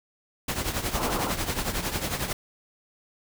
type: noise with tremolo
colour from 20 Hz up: pink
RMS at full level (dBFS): -26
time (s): 0.48-2.33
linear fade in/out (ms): 5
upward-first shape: triangle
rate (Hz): 11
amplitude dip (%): 75
type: band-pass noise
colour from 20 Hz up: white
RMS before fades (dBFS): -31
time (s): 0.95-1.32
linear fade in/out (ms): 2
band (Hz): 160 to 1300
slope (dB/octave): 48
effects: none